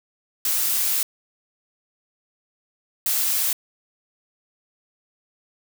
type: noise bursts at uneven times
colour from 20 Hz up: blue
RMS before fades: -22 dBFS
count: 2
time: 0.45-1.03 / 3.06-3.53 s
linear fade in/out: 2 ms
effects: none